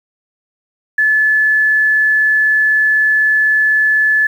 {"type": "tone", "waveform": "sine", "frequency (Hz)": 1728, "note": "A6", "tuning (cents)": -32, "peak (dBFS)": -9, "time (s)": [0.98, 4.27], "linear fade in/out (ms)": 5, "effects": ["7-bit"]}